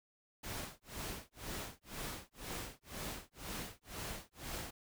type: noise with tremolo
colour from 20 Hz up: pink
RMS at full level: -42 dBFS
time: 0.43-4.71 s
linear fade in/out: 10 ms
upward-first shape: sine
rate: 2 Hz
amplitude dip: 100%
effects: none